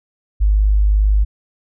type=tone; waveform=sine; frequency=51.2 Hz; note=G#1; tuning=24 cents flat; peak=-10 dBFS; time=0.4-1.25 s; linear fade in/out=20 ms; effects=none